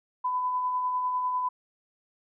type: tone with tremolo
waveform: sine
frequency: 1002 Hz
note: B5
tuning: 25 cents sharp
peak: -24 dBFS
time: 0.24-1.49 s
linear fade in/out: 10 ms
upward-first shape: sine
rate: 10 Hz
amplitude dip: 30%
effects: none